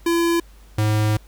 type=tone pair in turn; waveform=square; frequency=338.3 / 106.99 Hz; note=E4 / A2; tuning=+45 / -48 cents; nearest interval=octave + minor sixth; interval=1993 cents; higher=first; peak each=-17 dBFS; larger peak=neither; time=0.06-0.4 / 0.78-1.17 s; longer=second; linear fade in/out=5 ms; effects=added 50 Hz sine -44 dBFS peak until 1.27 s + pink hiss -54 dBFS RMS until 1.27 s